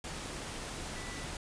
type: tone in noise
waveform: sine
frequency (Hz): 1975.5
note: B6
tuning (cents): 0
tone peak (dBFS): -48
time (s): 0.96-1.25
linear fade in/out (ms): 2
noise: pink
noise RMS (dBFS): -41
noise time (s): 0.04-1.37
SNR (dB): -10
effects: resampled to 22050 Hz